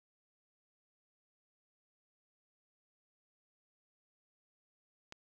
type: click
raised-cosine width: 0.2 ms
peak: -29 dBFS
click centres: 5.124 s
effects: none